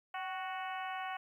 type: harmonic tone with a mistuned harmonic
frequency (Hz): 370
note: F#4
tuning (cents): 0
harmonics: 2 / 3 / 4 / 5 / 6 / 7 / 8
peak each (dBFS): -40 / -44 / -46 / -48 / -50 / -51 / -52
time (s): 0.14-1.17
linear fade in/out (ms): 5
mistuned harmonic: 2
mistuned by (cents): +41
effects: 12-bit